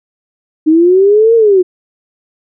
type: linear two-way sweep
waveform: sine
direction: up then down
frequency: 304.8 to 466.2 to 354.2 Hz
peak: -4 dBFS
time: 0.66-1.63 s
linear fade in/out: 20 ms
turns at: 1.35 s
effects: none

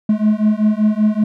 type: beating tone pair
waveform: triangle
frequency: 210.8 / 216 Hz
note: G#3 / A3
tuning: +26 / -32 cents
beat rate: 5.2 Hz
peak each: -13 dBFS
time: 0.09-1.24 s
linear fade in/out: 5 ms
effects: none

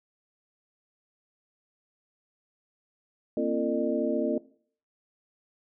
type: tone cluster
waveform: sine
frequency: 235 / 269.1 / 338.2 / 451.7 / 604 Hz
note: A#3 / C4 / E4 / A4 / D5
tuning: +14 / +49 / +44 / +45 / +48 cents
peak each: -31 dBFS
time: 3.37-4.38 s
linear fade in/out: 2 ms
effects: noise-tail reverb RT60 0.5 s tail -19 dB re dry

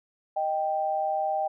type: tone pair together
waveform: sine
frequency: 622.3 / 784 Hz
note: D#5 / G5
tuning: 0 / 0 cents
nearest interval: major third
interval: 400 cents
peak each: -29 / -26 dBFS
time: 0.36-1.48 s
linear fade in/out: 10 ms
effects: none

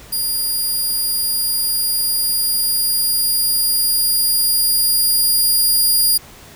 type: tone with level ramp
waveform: 10% pulse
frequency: 4835 Hz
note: D8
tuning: 50 cents sharp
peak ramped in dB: -11 to -5 dBFS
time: 0.12-6.18 s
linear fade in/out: 10 ms
effects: pink hiss -41 dBFS RMS until 6.55 s

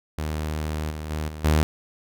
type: tone with level steps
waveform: sawtooth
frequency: 77 Hz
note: D#2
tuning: 17 cents flat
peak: -22 / -27 / -22 / -30 / -13 dBFS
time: 0.18-1.63 s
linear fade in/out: 0 ms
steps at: 0.9 / 1.1 / 1.28 / 1.44 s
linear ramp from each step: 10 ms
effects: none

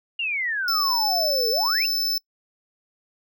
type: exponential two-way sweep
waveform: sine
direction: down then up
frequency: 2860 to 440 to 2860 Hz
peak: -23 dBFS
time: 0.19-1.86 s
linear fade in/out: 5 ms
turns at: 1.5 s
type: tone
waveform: square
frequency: 5274 Hz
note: E8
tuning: in tune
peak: -22 dBFS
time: 0.68-2.18 s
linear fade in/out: 2 ms
effects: noise-tail reverb RT60 0.1 s tail -25 dB re dry

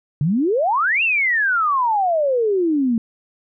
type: exponential two-way sweep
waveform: sine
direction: up then down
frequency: 135.8 to 2794 to 221.5 Hz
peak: -15 dBFS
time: 0.21-2.98 s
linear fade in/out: 2 ms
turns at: 1.03 s
effects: none

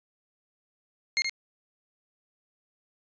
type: tone with echo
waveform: 25% pulse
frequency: 2136 Hz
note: C7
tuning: 35 cents sharp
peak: -19 dBFS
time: 1.17-1.22 s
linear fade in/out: 0 ms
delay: 75 ms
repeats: 1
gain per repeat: -5 dB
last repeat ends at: 1.295 s
effects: resampled to 16000 Hz

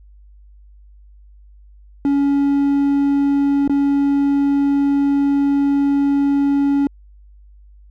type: tone with dropouts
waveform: triangle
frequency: 281 Hz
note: C#4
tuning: 24 cents sharp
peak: -11 dBFS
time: 2.05-6.87 s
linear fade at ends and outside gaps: 1 ms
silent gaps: 3.677-3.696 s
effects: added 50 Hz sine -42 dBFS peak until 7.9 s

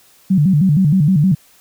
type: tone with vibrato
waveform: sine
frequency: 167.4 Hz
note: E3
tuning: 27 cents sharp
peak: -9 dBFS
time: 0.3-1.35 s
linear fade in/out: 10 ms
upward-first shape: square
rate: 6.4 Hz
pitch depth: 220 cents each way
effects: white hiss -50 dBFS RMS until 1.6 s

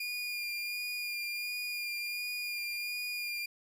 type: tone with vibrato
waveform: 30% pulse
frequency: 2422 Hz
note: D#7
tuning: 47 cents flat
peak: -32 dBFS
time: 0-3.46 s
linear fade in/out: 5 ms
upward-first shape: sine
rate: 1.4 Hz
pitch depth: 19 cents each way
effects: none

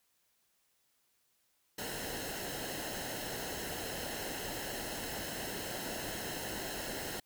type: noise with comb filter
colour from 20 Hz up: pink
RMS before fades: -40 dBFS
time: 1.78-7.2 s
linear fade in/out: 5 ms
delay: 0.85 ms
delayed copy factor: -0.65
effects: white hiss -75 dBFS RMS until 7.25 s

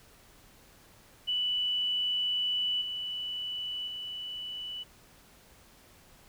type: tone with level steps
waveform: sine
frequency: 2969 Hz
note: F#7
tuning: 5 cents sharp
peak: -27 / -33 / -36 dBFS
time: 1.27-4.84 s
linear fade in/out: 20 ms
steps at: 2.81 / 3.87 s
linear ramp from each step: 10 ms
effects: pink hiss -58 dBFS RMS until 6.28 s

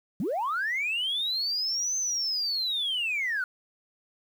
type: linear two-way sweep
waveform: sine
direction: up then down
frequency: 153.3 to 6260 to 1422 Hz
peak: -25 dBFS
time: 0.2-3.44 s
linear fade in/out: 2 ms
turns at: 1.97 s
effects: tanh soft clip ceiling -22 dBFS + 9-bit

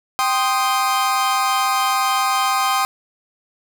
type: chord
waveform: 40% pulse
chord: C minor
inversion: second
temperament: equal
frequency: 784 / 1046.5 / 1244.5 Hz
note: G5 / C6 / Eb6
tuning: 0 / 0 / 0 cents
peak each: -20 dBFS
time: 0.19-2.85 s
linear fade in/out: 0 ms
effects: none

